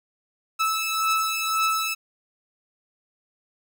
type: beating tone pair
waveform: sawtooth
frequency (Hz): 1307 / 1308.9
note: E6 / E6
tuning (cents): -15 / -13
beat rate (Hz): 1.9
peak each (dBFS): -23 / -20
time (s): 0.59-1.95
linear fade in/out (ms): 20
effects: none